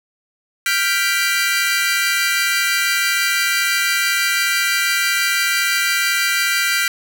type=chord; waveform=sawtooth; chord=G dominant seventh; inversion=third; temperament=equal; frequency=1396.9 / 1568 / 1975.5 / 2349 Hz; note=F6 / G6 / B6 / D7; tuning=0 / 0 / 0 / 0 cents; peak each=-18 dBFS; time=0.66-6.88 s; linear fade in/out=2 ms; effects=none